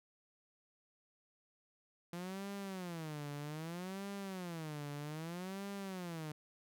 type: tone with vibrato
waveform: sawtooth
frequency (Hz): 170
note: F3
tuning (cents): -46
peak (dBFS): -38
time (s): 2.13-6.32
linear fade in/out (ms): 2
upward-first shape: sine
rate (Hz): 0.63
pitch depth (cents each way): 280
effects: none